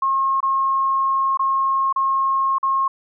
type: tone with dropouts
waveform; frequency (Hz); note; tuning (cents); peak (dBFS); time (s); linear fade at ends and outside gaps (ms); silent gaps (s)
sine; 1078; C#6; -49; -16; 0.02-2.88; 5; 0.405-0.428 / 1.373-1.393 / 1.927-1.96 / 2.584-2.629
effects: none